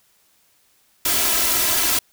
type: noise with comb filter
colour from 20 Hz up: white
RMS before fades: -19 dBFS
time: 1.05-1.99 s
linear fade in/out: 5 ms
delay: 3 ms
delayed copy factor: +0.85
effects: white hiss -60 dBFS RMS until 2.12 s